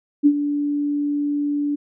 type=tone with ADSR envelope; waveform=sine; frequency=290.3 Hz; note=D4; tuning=20 cents flat; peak=-8 dBFS; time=0.23-1.76 s; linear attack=31 ms; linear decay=64 ms; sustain=-11 dB; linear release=15 ms; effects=none